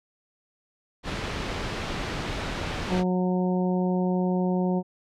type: noise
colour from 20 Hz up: pink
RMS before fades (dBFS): -30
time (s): 1.03-3.04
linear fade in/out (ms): 50
type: harmonic tone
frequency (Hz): 182.4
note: F#3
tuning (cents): -24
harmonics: 1 / 2 / 3 / 4 / 5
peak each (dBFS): -23 / -29 / -33 / -35 / -37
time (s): 2.88-4.83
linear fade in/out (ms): 50
effects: low-pass 4000 Hz 12 dB/octave